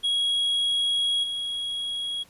triangle tone with level steps, 3312 Hz, G#7, 5 cents flat, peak -20 / -26 dBFS, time 0.03-2.24 s, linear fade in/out 20 ms, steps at 1.23 s, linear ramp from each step 10 ms, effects pink hiss -56 dBFS RMS until 2.29 s + resampled to 32000 Hz

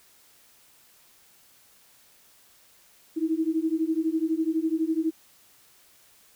sine beating tone pair, 315.2 / 327.2 Hz, D#4 / E4, +23 / -13 cents, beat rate 12 Hz, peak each -26 dBFS, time 3.16-5.11 s, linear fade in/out 20 ms, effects white hiss -58 dBFS RMS until 6.35 s

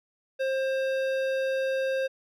sine tone with hard clipping, 531 Hz, C5, 25 cents sharp, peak -27 dBFS, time 0.39-2.08 s, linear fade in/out 20 ms, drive 13 dB, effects none

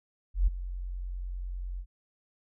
sine tone with ADSR envelope, 45 Hz, F#1, 47 cents flat, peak -18 dBFS, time 0.34-1.86 s, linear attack 130 ms, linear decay 16 ms, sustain -15 dB, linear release 69 ms, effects none

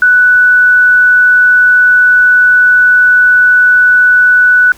sine tone, 1484 Hz, F#6, 5 cents sharp, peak -3 dBFS, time 0.02-4.72 s, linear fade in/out 2 ms, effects pink hiss -39 dBFS RMS until 4.77 s

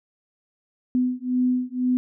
sine beating tone pair, 250.3 / 252.3 Hz, B3 / B3, +23 / +37 cents, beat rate 2 Hz, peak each -23 dBFS, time 0.95-1.97 s, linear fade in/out 0 ms, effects none

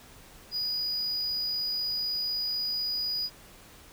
triangle tone, 4922 Hz, D#8, 20 cents flat, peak -27 dBFS, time 0.51-3.3 s, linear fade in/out 50 ms, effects pink hiss -52 dBFS RMS until 3.92 s

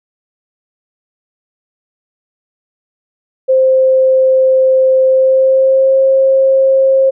sine tone with pitch glide, 523.3 to 534 Hz, C5 to C5, 0 to +35 cents, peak -6 dBFS, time 3.48-7.11 s, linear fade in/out 20 ms, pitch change +35 cents, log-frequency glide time 5.07-5.98 s, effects none

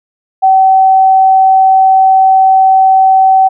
sine tone, 764 Hz, G5, 45 cents flat, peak -3 dBFS, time 0.42-3.49 s, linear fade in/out 20 ms, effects none

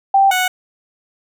sine / 15% pulse tone pair in turn, 783 / 737.7 Hz, G5 / F#5, -2 / -5 cents, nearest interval minor second, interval 103 cents, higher first, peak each -8 dBFS, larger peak neither, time 0.14-0.31 / 0.31-0.48 s, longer neither, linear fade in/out 5 ms, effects none

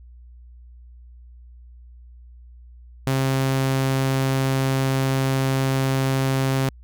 sawtooth tone, 133.7 Hz, C3, 38 cents sharp, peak -15 dBFS, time 3.07-6.69 s, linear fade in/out 0 ms, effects added 60 Hz sine -42 dBFS peak until 6.83 s

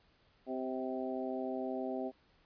harmonic tone with a mistuned harmonic, 129.5 Hz, C3, 17 cents flat, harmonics 2 / 3 / 4 / 5 / 6, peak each -39 / -41 / -44 / -41 / -45 dBFS, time 0.46-2.12 s, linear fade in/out 50 ms, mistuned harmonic 4, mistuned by +24 cents, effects pink hiss -69 dBFS RMS until 2.45 s + resampled to 11025 Hz

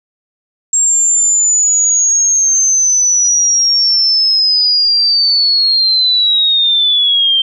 sine linear sweep, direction down, 7500 to 3136 Hz, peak -8 dBFS, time 0.73-7.42 s, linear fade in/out 5 ms, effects none

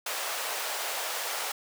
pink high-pass noise, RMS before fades -33 dBFS, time 0.06-1.52 s, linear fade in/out 5 ms, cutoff 550 Hz, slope 24 dB/octave, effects none

